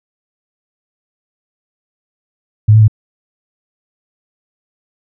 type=tone with pitch steps; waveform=sine; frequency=106.8 / 109.7 / 107.5 Hz; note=G#2 / A2 / A2; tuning=+49 / -5 / -40 cents; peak=-3 dBFS; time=2.68-2.881 s; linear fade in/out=10 ms; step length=67 ms; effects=none